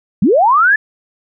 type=linear sweep; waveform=sine; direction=up; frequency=154.3 to 1760 Hz; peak=-7 dBFS; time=0.22-0.76 s; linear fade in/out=5 ms; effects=none